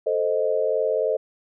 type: chord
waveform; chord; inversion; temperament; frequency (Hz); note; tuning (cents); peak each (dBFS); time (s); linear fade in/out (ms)
sine; A diminished; none; equal; 440 / 523.3 / 622.3; A4 / C5 / Eb5; 0 / 0 / 0; -24; 0.06-1.17; 10
effects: none